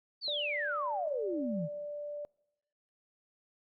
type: exponential sweep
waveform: sine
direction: down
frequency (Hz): 4699 to 146.83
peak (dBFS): -32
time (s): 0.21-1.69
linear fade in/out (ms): 50
type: tone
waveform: sine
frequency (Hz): 587.3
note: D5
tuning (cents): 0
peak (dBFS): -37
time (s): 0.28-2.25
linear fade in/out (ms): 0
effects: noise-tail reverb RT60 1.0 s tail -26 dB re dry + Opus 48 kbps